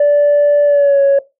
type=tone with pitch glide; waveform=sine; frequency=582 to 555.7 Hz; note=D5 to C#5; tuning=-16 to +4 cents; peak=-5 dBFS; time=0-1.19 s; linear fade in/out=5 ms; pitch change=-80 cents; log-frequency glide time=0.65-1.01 s; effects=noise-tail reverb RT60 0.2 s tail -17 dB re dry + tanh soft clip ceiling -5 dBFS